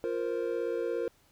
triangle chord, F suspended fourth, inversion none, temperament equal, 349.2 / 466.2 / 523.3 Hz, F4 / Bb4 / C5, 0 / 0 / 0 cents, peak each -33 / -30 / -34 dBFS, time 0.04-1.08 s, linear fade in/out 0 ms, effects pink hiss -65 dBFS RMS until 1.31 s

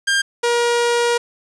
sawtooth tone pair in turn, 1600 / 475.7 Hz, G6 / A#4, +35 / +35 cents, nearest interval octave + major sixth, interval 2100 cents, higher first, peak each -11 dBFS, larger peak neither, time 0.07-0.22 / 0.43-1.18 s, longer second, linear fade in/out 10 ms, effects resampled to 22050 Hz + 7-bit

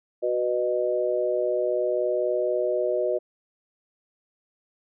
sine chord, B major, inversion second, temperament equal with one note detuned, 370 / 493.9 / 614.4 Hz, F#4 / B4 / D#5, 0 / 0 / -22 cents, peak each -27 / -27 / -25 dBFS, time 0.22-3.19 s, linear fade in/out 20 ms, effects none

